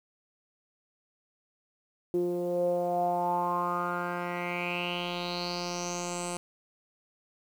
10% pulse tone with low-pass filter sweep, 175.8 Hz, F3, 12 cents sharp, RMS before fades -31 dBFS, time 2.14-6.37 s, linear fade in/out 0 ms, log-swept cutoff 360 to 8900 Hz, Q 6.1, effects 9-bit

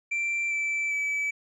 triangle tone with pitch steps, 2352 / 2325 / 2298 Hz, D7 / D7 / D7, +2 / -18 / -38 cents, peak -24 dBFS, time 0.11-1.31 s, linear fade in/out 10 ms, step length 400 ms, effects resampled to 24000 Hz

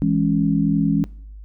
sine chord, C# minor, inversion first, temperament equal, 164.81 / 207.7 / 277.2 Hz, E3 / G#3 / C#4, 0 / 0 / 0 cents, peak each -20 dBFS, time 0.02-1.04 s, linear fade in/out 0 ms, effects noise-tail reverb RT60 0.6 s tail -22 dB re dry + added 51 Hz sine -35 dBFS peak until 1.44 s

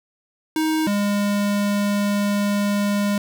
square tone pair in turn, 314.6 / 203.7 Hz, D#4 / G#3, +19 / -33 cents, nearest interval minor sixth, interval 752 cents, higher first, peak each -19 dBFS, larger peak neither, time 0.56-0.87 / 0.87-3.18 s, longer second, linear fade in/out 2 ms, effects none

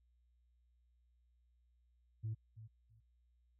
sine tone with echo, 110 Hz, A2, in tune, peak -36 dBFS, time 2.23-2.35 s, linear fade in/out 20 ms, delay 330 ms, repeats 2, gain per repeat -14 dB, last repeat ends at 3.01 s, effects tanh soft clip ceiling -35 dBFS + added 60 Hz sine -70 dBFS peak until 3.59 s

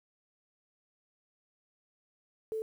sine tone, 440 Hz, A4, in tune, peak -32 dBFS, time 2.52-2.62 s, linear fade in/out 0 ms, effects 10-bit

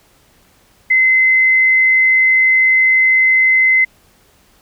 sine tone, 2054 Hz, C7, 33 cents flat, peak -8 dBFS, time 0.9-3.85 s, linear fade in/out 10 ms, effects pink hiss -52 dBFS RMS until 4.61 s

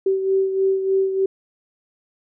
sine beating tone pair, 384.4 / 387.7 Hz, G4 / G4, -34 / -19 cents, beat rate 3.3 Hz, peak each -17 / -25 dBFS, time 0.06-1.26 s, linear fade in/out 5 ms, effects none

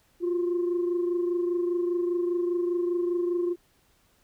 sine tone pair together, 349.2 / 374.2 Hz, F4 / F#4, 0 / +20 cents, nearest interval minor second, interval 120 cents, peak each -23 / -32 dBFS, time 0.2-3.56 s, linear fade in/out 50 ms, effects tanh soft clip ceiling -20 dBFS + pink hiss -65 dBFS RMS until 4.23 s

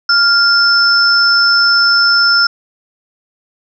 sine tone pair together, 1399 / 5282 Hz, F6 / E8, +3 / +3 cents, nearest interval octave + major seventh, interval 2300 cents, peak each -10 dBFS, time 0.09-2.47 s, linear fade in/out 5 ms, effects none

